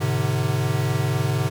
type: tone cluster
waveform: square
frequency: 105.9 / 129.9 / 149.8 Hz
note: G#2 / C3 / D3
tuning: +34 / -12 / +35 cents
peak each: -26 / -24 / -26 dBFS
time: 0-1.5 s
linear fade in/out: 20 ms
effects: none